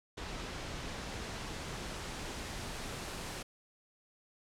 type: noise with low-pass filter sweep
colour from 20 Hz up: pink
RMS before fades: -42 dBFS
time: 0.17-3.43 s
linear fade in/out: 10 ms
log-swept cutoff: 5600 to 10000 Hz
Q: 0.71
effects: none